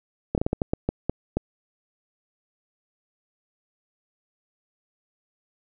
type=slowing click train; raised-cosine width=2 ms; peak=-9 dBFS; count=10; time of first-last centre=0.35-1.37 s; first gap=28 ms; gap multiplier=1.33; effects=none